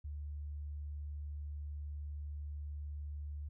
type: tone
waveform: sine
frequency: 73.42 Hz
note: D2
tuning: in tune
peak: -40 dBFS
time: 0.04-3.49 s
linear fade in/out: 10 ms
effects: none